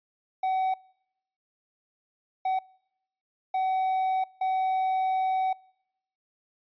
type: tone bursts at uneven times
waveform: triangle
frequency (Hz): 755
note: F#5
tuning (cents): +35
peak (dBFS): -22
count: 4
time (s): 0.43-0.74 / 2.45-2.59 / 3.54-4.24 / 4.41-5.53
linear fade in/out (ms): 5
effects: noise-tail reverb RT60 0.8 s tail -26 dB re dry + resampled to 11025 Hz